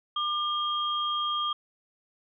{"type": "tone pair together", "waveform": "sine", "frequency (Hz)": [1200, 3230], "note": ["D6", "G#7"], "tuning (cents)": [37, -49], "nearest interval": "octave + perfect fourth", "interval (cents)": 1714, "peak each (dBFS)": [-28, -30], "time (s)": [0.16, 1.53], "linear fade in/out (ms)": 5, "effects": []}